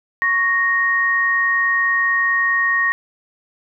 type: tone pair together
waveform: sine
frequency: 1108.8 / 1864.7 Hz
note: C#6 / A#6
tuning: 0 / 0 cents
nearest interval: major sixth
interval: 900 cents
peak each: -22 / -15 dBFS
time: 0.22-2.92 s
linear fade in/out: 0 ms
effects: none